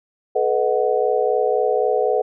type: chord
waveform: sine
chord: B dominant seventh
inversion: third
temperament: equal with one note detuned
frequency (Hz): 430 / 493.9 / 622.3 / 740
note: A4 / B4 / D#5 / F#5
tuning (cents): -40 / 0 / 0 / 0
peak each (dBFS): -20 / -20 / -24 / -23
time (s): 0.35-2.22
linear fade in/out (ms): 10
effects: none